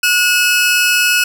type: tone pair together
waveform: sawtooth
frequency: 1453 / 2589 Hz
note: F#6 / E7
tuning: -32 / -32 cents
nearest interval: minor seventh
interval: 1000 cents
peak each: -10 / -10 dBFS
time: 0.03-1.24 s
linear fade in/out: 5 ms
effects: none